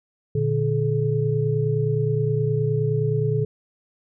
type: tone cluster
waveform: sine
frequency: 117.9 / 147.5 / 427.6 Hz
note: A#2 / D3 / A4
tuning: +20 / +8 / -49 cents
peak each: -23 / -23 / -24 dBFS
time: 0.35-3.45 s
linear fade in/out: 5 ms
effects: none